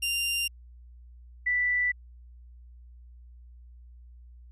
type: tone pair in turn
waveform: sawtooth / sine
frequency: 2785 / 1974.6 Hz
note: F7 / B6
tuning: -5 / -1 cents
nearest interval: tritone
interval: 596 cents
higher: first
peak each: -23 dBFS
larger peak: neither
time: 0.02-0.48 / 1.46-1.92 s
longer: neither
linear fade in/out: 10 ms
effects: added 60 Hz sine -47 dBFS peak until 4.51 s + resampled to 32000 Hz